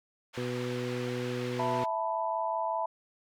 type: band-pass noise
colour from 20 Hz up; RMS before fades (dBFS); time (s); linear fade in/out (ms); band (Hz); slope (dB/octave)
white; -44; 0.33-1.86; 20; 650 to 2600; 12
type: harmonic tone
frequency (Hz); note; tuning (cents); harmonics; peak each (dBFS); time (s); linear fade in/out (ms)
123.47; B2; 0; 1 / 2 / 3 / 4; -37 / -37 / -37 / -37; 0.37-1.84; 5
type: chord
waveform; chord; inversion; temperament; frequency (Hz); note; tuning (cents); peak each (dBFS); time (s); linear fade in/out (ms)
sine; E suspended fourth; none; equal with one note detuned; 659.3 / 882.5 / 987.8; E5 / A5 / B5; 0 / +5 / 0; -33; 1.59-2.86; 5
effects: none